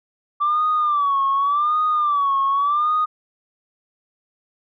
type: tone with vibrato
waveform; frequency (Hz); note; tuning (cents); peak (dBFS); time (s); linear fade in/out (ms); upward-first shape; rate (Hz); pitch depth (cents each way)
sine; 1163; D6; -17; -15; 0.4-3.06; 20; sine; 0.87; 110
effects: tanh soft clip ceiling -12 dBFS